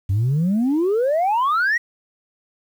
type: exponential sweep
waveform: sine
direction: up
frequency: 91.8 to 1954 Hz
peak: -14 dBFS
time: 0.09-1.78 s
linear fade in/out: 10 ms
effects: tanh soft clip ceiling -14 dBFS + 8-bit